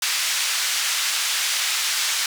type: band-pass noise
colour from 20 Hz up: white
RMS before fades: -23 dBFS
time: 0.02-2.26 s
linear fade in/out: 2 ms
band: 1500 to 6400 Hz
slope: 12 dB/octave
effects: none